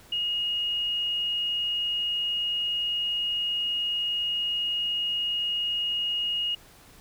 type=tone; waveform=sine; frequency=2870 Hz; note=F7; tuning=47 cents sharp; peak=-25 dBFS; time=0.12-6.55 s; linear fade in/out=5 ms; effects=pink hiss -53 dBFS RMS until 7 s